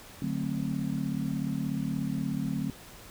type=chord; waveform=sine; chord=D dominant seventh; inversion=none; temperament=just; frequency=146.83 / 183.54 / 220.2 / 264.3 Hz; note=D3 / F#3 / A3 / C4; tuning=0 / -14 / +2 / +18 cents; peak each=-34 dBFS; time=0.22-2.7 s; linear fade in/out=2 ms; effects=pink hiss -49 dBFS RMS until 3.1 s